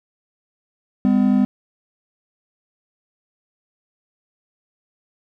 triangle tone pair together, 201.7 / 253.2 Hz, G3 / B3, +50 / +43 cents, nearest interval major third, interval 393 cents, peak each -14 dBFS, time 1.05-1.45 s, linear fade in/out 0 ms, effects none

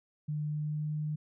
sine tone with pitch glide, 150.4 to 151.88 Hz, D3 to D#3, +42 to -41 cents, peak -31 dBFS, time 0.28-1.16 s, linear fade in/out 10 ms, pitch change +17 cents, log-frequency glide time 0.52-0.91 s, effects none

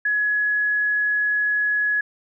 sine tone, 1686 Hz, G#6, 26 cents sharp, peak -18 dBFS, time 0.05-2.01 s, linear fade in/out 5 ms, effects none

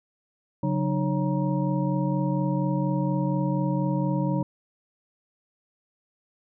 sine tone cluster, 140.1 / 184.3 / 304.5 / 554 / 943 Hz, C#3 / F#3 / D#4 / C#5 / A#5, +19 / -7 / -37 / -1 / +20 cents, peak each -26 / -27 / -29 / -33 / -34 dBFS, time 0.63-4.43 s, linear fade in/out 5 ms, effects none

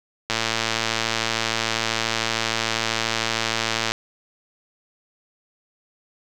click train, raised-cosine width 0.2 ms, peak -4 dBFS, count 410, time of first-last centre 0.3-3.919 s, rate 113 Hz, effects none

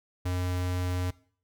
square tone, 90.3 Hz, F#2, 42 cents flat, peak -28 dBFS, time 0.25-1.11 s, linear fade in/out 10 ms, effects noise-tail reverb RT60 0.5 s tail -20 dB re dry

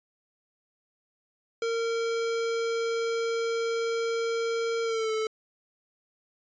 square tone with pitch glide, 459.4 to 437.6 Hz, A#4 to A4, -25 to -9 cents, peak -27 dBFS, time 1.62-5.27 s, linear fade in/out 2 ms, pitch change -84 cents, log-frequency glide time 4.83-5.12 s, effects resampled to 16000 Hz

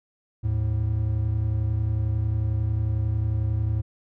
triangle tone pair together, 76.69 / 107.8 Hz, D#2 / A2, -24 / -35 cents, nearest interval tritone, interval 589 cents, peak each -25 / -21 dBFS, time 0.43-3.82 s, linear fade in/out 20 ms, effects none

